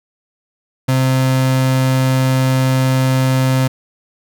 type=tone; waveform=35% pulse; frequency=130.81 Hz; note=C3; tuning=in tune; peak=-10 dBFS; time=0.88-3.68 s; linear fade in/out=10 ms; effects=none